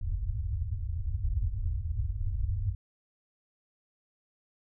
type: low-pass noise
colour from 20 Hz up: white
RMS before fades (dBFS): -31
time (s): 0.01-2.75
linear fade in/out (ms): 5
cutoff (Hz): 110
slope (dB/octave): 96
effects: none